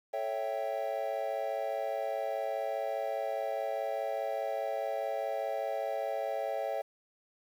triangle chord, A dominant seventh, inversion none, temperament equal, 440 / 554.4 / 659.3 / 784 Hz, A4 / C#5 / E5 / G5, 0 / 0 / 0 / 0 cents, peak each -40 / -34 / -34 / -36 dBFS, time 0.13-6.82 s, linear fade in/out 10 ms, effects 10-bit

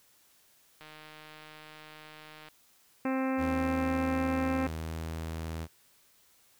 click train, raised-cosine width 0.3 ms, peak -33 dBFS, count 259, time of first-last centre 0.81-2.485 s, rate 154 Hz
harmonic tone, 263.4 Hz, C4, 12 cents sharp, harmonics 1 / 2 / 3 / 4 / 5 / 6 / 7 / 8 / 9 / 10, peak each -29 / -35 / -39 / -41 / -43 / -45 / -46 / -47 / -48 / -49 dBFS, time 3.05-4.67 s, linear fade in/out 2 ms
sawtooth tone with pitch glide, 80 to 80.93 Hz, D#2 to E2, +49 to -31 cents, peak -31 dBFS, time 3.37-5.68 s, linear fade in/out 50 ms, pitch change +20 cents, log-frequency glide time 4.74-4.94 s
effects white hiss -64 dBFS RMS until 6.59 s

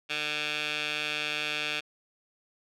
15% pulse tone with band-pass filter, 150.4 Hz, D3, 42 cents sharp, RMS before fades -32 dBFS, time 0.09-1.81 s, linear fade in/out 20 ms, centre 2900 Hz, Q 2.8, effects none

